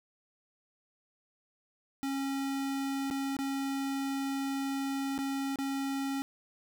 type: tone with dropouts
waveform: square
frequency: 273.3 Hz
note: C#4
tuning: 24 cents flat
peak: -32 dBFS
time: 2.03-6.22 s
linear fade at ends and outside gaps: 0 ms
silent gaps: 3.102-3.11 / 3.367-3.389 / 5.179-5.188 / 5.558-5.587 s
effects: none